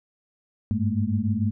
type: tone cluster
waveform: sine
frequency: 98 / 104.8 / 209.2 / 227.4 Hz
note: G2 / G#2 / G#3 / A#3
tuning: 0 / +16 / +13 / -43 cents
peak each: -27 dBFS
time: 0.71-1.51 s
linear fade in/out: 0 ms
effects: none